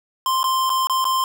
square tone with dropouts, 1046.5 Hz, C6, in tune, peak -18 dBFS, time 0.26-1.24 s, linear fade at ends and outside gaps 1 ms, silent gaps 0.431-0.441 / 0.695-0.701 / 0.871-0.897 / 1.043-1.052 s, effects none

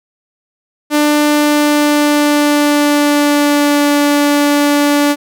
sawtooth tone with pitch glide, 296.7 to 289.9 Hz, D4 to D4, +18 to -22 cents, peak -5 dBFS, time 0.9-5.16 s, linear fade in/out 50 ms, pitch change -40 cents, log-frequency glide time 1.24-3.89 s, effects none

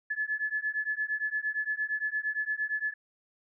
sine beating tone pair, 1716 / 1724.7 Hz, A6 / A6, -44 / -35 cents, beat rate 8.7 Hz, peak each -32 / -32 dBFS, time 0.1-2.94 s, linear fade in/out 10 ms, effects none

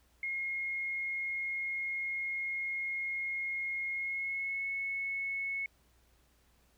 sine tone with pitch glide, 2150 to 2198 Hz, C7 to C#7, +47 to -15 cents, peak -33 dBFS, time 0.23-5.66 s, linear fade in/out 2 ms, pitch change +38 cents, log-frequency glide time 3.92-4.67 s, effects added 60 Hz sine -68 dBFS peak until 6.77 s + pink hiss -70 dBFS RMS until 6.77 s

